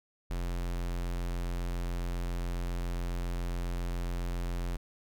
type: tone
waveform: square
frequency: 43.65 Hz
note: F1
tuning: in tune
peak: -32 dBFS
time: 0.3-4.77 s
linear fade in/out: 10 ms
effects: none